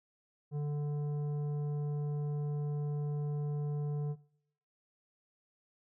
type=tone with tanh clipping; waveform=triangle; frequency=146.83 Hz; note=D3; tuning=in tune; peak=-34 dBFS; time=0.51-4.16 s; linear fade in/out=50 ms; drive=14 dB; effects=noise-tail reverb RT60 0.7 s tail -22 dB re dry